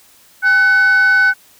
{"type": "tone with frequency modulation", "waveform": "sine", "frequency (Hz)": 1506, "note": "F#6", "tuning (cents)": 30, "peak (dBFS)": -6, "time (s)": [0.42, 1.34], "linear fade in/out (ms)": 50, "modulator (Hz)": 701, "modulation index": 0.28, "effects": ["tanh soft clip ceiling -7 dBFS", "white hiss -48 dBFS RMS until 1.59 s"]}